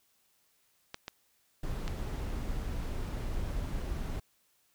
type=clicks; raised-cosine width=0.2 ms; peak=-21 dBFS; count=3; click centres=0.944 / 1.081 / 1.879 s
type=noise; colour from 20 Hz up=brown; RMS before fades=-35 dBFS; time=1.63-4.2 s; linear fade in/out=5 ms
effects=white hiss -71 dBFS RMS until 4.74 s